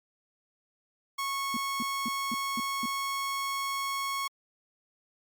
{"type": "tone", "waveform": "sawtooth", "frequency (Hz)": 1100, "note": "C#6", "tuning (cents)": -14, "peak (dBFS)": -26, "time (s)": [1.18, 4.28], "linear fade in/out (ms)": 10}
{"type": "tone bursts", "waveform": "sine", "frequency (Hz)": 233.1, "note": "A#3", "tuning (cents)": 0, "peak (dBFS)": -31, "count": 6, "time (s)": [1.54, 2.858], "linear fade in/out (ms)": 2, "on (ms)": 28, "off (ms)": 230}
{"effects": ["MP3 96 kbps"]}